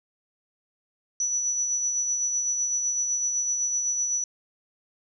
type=tone with tremolo; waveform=sine; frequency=5920 Hz; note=F#8; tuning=in tune; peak=-22 dBFS; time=1.2-4.24 s; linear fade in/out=2 ms; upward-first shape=sine; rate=7.9 Hz; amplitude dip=35%; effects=none